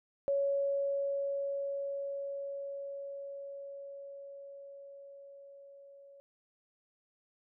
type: tone with level ramp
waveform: sine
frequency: 558 Hz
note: C#5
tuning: 11 cents sharp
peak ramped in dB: -27 to -53 dBFS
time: 0.28-6.2 s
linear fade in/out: 0 ms
effects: none